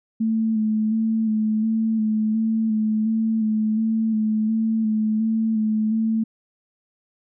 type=tone with vibrato; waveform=sine; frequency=219.4 Hz; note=A3; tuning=5 cents flat; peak=-18 dBFS; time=0.2-6.24 s; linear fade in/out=10 ms; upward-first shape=square; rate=1.4 Hz; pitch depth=24 cents each way; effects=none